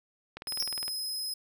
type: click train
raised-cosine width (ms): 0.3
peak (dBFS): -24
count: 11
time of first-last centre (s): 0.37-0.88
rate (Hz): 19.6
type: tone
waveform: sawtooth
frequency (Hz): 5090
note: D#8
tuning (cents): +39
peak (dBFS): -30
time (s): 0.47-1.34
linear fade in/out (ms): 5
type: tone with exponential decay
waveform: square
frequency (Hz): 5500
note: F8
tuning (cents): -27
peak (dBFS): -25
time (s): 0.6-0.74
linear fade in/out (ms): 0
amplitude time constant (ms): 29
effects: none